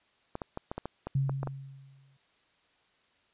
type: clicks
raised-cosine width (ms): 1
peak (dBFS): -21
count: 10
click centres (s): 0.354 / 0.418 / 0.574 / 0.715 / 0.78 / 0.856 / 1.07 / 1.295 / 1.431 / 1.473
type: tone with exponential decay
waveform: sine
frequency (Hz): 136.2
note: C#3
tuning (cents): -30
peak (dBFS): -23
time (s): 1.15-2.17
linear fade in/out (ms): 5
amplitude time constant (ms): 220
effects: white hiss -68 dBFS RMS until 3.33 s + resampled to 8000 Hz